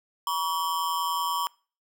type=ring-modulated tone; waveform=square; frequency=1046.5 Hz; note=C6; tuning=in tune; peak=-23 dBFS; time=0.27-1.47 s; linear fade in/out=0 ms; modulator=85.2 Hz; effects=noise-tail reverb RT60 0.4 s tail -25 dB re dry